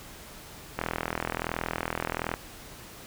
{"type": "click train", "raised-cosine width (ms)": 0.5, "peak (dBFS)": -13, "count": 65, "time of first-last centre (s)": [0.79, 2.34], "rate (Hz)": 41.3, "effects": ["pink hiss -46 dBFS RMS until 3.06 s"]}